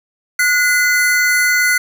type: tone pair together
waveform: square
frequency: 1456 / 2039 Hz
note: F#6 / C7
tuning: -28 / -45 cents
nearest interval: tritone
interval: 583 cents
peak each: -15 dBFS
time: 0.39-1.78 s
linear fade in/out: 5 ms
effects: none